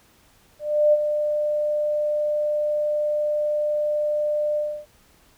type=tone with ADSR envelope; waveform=sine; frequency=598 Hz; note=D5; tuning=31 cents sharp; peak=-12 dBFS; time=0.59-4.86 s; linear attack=340 ms; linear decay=35 ms; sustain=-8 dB; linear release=290 ms; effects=pink hiss -57 dBFS RMS until 5.37 s